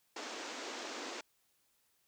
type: band-pass noise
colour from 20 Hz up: pink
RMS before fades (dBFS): -44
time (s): 0.16-1.21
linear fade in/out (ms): 5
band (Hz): 260 to 7200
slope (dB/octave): 48
effects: white hiss -75 dBFS RMS until 2.07 s